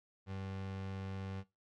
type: tone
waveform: 30% pulse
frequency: 96.2 Hz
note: G2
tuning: 32 cents flat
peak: -38 dBFS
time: 0.26-1.44 s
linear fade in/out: 50 ms
effects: noise-tail reverb RT60 0.2 s tail -17 dB re dry + low-pass 4000 Hz 12 dB/octave